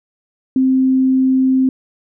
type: tone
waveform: sine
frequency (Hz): 261.6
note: C4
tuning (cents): 0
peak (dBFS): -10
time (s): 0.56-1.69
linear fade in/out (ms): 2
effects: none